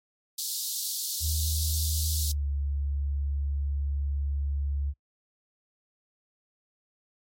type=high-pass noise; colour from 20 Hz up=pink; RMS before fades=-32 dBFS; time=0.38-2.32 s; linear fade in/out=5 ms; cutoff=3800 Hz; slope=48 dB/octave
type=tone with pitch glide; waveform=sine; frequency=77.78 to 70.51 Hz; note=D#2 to C#2; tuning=0 to +30 cents; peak=-26 dBFS; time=1.2-4.94 s; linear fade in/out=50 ms; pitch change=-170 cents; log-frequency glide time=2.13-2.45 s
effects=noise-tail reverb RT60 0.1 s tail -25 dB re dry + MP3 64 kbps